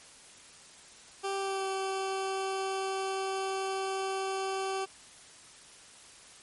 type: tone with pitch glide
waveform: 20% pulse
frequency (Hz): 391.4 to 384.9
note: G4 to G4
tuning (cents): -3 to -32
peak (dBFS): -26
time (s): 1.23-4.86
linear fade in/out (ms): 20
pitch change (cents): -29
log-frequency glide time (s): 1.36-1.67
effects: white hiss -53 dBFS RMS until 6.42 s + MP3 48 kbps